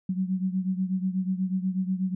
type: beating tone pair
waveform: sine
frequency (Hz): 185 / 193.2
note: F#3 / G3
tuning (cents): 0 / -25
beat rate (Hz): 8.2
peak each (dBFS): -26 / -30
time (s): 0.09-2.15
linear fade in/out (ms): 5
effects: none